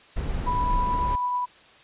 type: noise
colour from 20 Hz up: brown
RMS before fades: -27 dBFS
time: 0.16-1.16 s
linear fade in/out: 10 ms
type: tone with tremolo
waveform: sine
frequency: 987.8 Hz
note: B5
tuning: in tune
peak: -22 dBFS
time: 0.46-1.46 s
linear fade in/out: 20 ms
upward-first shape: triangle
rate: 9.2 Hz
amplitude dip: 25%
effects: white hiss -52 dBFS RMS until 1.83 s + resampled to 8000 Hz